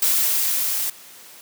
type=noise with level ramp; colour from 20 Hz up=blue; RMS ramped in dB=-18 to -24 dBFS; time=0.02-0.9 s; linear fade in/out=5 ms; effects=white hiss -44 dBFS RMS until 1.41 s + high-pass 150 Hz 12 dB/octave